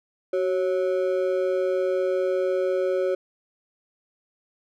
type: ring-modulated tone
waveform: triangle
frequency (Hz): 462.1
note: A#4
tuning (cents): -15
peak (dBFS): -16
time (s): 0.33-3.15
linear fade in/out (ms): 5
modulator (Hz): 87.2
effects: none